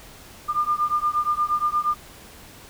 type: beating tone pair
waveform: sine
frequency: 1200 / 1208.5 Hz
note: D6 / D6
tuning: +37 / +49 cents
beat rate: 8.5 Hz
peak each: -23 dBFS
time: 0.48-1.95 s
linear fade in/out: 20 ms
effects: pink hiss -45 dBFS RMS until 2.69 s